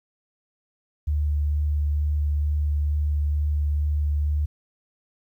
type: tone with vibrato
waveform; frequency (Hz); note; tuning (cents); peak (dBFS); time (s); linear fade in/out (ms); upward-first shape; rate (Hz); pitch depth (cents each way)
sine; 74; D2; +14; -20; 1.07-4.46; 10; sine; 2.2; 11
effects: 10-bit